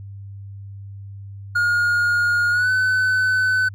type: tone with pitch glide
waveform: triangle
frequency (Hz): 1429 to 1510.5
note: F6 to F#6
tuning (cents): +39 to +35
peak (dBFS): -14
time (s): 1.55-3.69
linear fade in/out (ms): 10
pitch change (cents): +96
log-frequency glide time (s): 2.51-2.7
effects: added 99 Hz sine -33 dBFS peak until 3.74 s